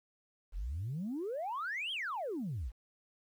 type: exponential two-way sweep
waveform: sine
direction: up then down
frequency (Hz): 38.13 to 3336 to 46.95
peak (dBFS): -34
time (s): 0.52-2.72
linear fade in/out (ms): 50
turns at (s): 1.92
effects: tanh soft clip ceiling -32 dBFS + 11-bit